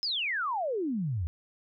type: exponential sweep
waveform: sine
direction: down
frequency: 5250 to 76.2 Hz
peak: -28 dBFS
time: 0.03-1.27 s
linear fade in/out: 0 ms
effects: none

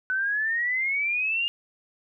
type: exponential sweep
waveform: sine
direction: up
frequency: 1500 to 2845 Hz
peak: -23 dBFS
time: 0.1-1.48 s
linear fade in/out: 0 ms
effects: none

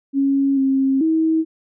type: tone with pitch steps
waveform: sine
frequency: 275.2 / 268.6 / 320.6 Hz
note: C#4 / C4 / E4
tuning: -12 / +46 / -48 cents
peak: -14 dBFS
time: 0.13-1.45 s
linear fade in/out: 50 ms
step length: 440 ms
effects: none

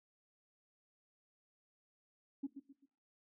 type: tone with echo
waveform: sine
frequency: 277.2 Hz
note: C#4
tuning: in tune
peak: -35 dBFS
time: 2.43-2.47 s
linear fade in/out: 10 ms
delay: 130 ms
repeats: 3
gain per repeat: -9 dB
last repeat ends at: 2.86 s
effects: noise-tail reverb RT60 0.4 s tail -17 dB re dry + tanh soft clip ceiling -32 dBFS

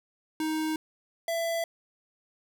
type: tone pair in turn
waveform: square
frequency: 313.4 / 667.7 Hz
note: D#4 / E5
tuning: +13 / +22 cents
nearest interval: octave + minor second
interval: 1309 cents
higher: second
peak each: -28 dBFS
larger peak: neither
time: 0.4-0.76 / 1.28-1.64 s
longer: neither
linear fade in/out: 2 ms
effects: none

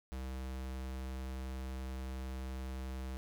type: tone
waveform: square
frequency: 65.1 Hz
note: C2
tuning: 8 cents flat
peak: -40 dBFS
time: 0.12-3.17 s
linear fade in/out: 0 ms
effects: none

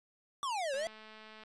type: exponential two-way sweep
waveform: square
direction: down then up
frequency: 1174.7 to 523.3 to 681 Hz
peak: -34 dBFS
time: 0.43-0.87 s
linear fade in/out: 0 ms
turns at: 0.74 s
type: click train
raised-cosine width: 0.3 ms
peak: -37 dBFS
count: 152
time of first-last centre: 0.74-1.436 s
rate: 217 Hz
effects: resampled to 22050 Hz

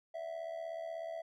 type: tone with amplitude modulation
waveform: triangle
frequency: 659.3 Hz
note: E5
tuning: in tune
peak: -34 dBFS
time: 0.14-1.22 s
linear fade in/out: 10 ms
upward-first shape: sine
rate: 76.4 Hz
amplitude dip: 70%
effects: none

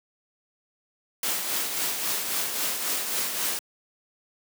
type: noise with tremolo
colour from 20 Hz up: white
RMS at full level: -26 dBFS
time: 1.23-3.59 s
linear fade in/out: 2 ms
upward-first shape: triangle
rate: 3.7 Hz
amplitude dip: 50%
effects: high-pass 200 Hz 12 dB/octave

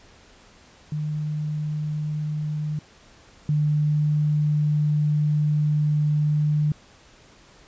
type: tone pair in turn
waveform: sine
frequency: 151.5 / 149.93 Hz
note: D#3 / D3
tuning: -46 / +36 cents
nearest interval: unison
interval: 18 cents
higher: first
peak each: -24 / -18 dBFS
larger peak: second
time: 0.92-2.79 / 3.49-6.72 s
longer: second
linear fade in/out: 2 ms
effects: pink hiss -52 dBFS RMS until 7.67 s + resampled to 16000 Hz

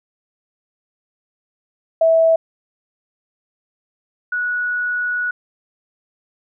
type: tone pair in turn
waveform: sine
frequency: 653 / 1465.9 Hz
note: E5 / F#6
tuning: -17 / -17 cents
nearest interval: octave + major second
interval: 1400 cents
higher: second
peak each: -10 / -18 dBFS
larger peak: first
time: 2.01-2.36 / 4.32-5.31 s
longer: second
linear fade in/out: 5 ms
effects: none

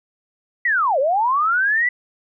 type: linear two-way sweep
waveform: sine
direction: down then up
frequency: 2000 to 507 to 2000 Hz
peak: -15 dBFS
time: 0.65-1.89 s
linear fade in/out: 5 ms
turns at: 0.99 s
effects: none

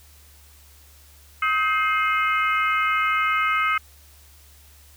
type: harmonic tone with a mistuned harmonic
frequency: 423.4 Hz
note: G#4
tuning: 33 cents sharp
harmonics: 3 / 4 / 5 / 6 / 7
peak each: -21 / -29 / -24 / -31 / -35 dBFS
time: 1.42-3.78 s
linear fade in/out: 5 ms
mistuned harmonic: 4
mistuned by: -140 cents
effects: added 72 Hz sine -50 dBFS peak until 4.96 s + white hiss -53 dBFS RMS until 4.96 s

